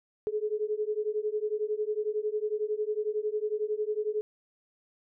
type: beating tone pair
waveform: sine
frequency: 419.9 / 430.9 Hz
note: G#4 / A4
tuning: +19 / -36 cents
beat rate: 11 Hz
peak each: -31 dBFS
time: 0.27-4.21 s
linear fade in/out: 0 ms
effects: none